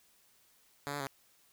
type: tone with pitch steps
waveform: 5% pulse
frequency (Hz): 142.7 / 144.6 / 137.5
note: D3 / D3 / C#3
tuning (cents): -49 / -27 / -14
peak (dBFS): -25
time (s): 0.87-1.068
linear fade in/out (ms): 0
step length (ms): 66
effects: white hiss -67 dBFS RMS until 1.52 s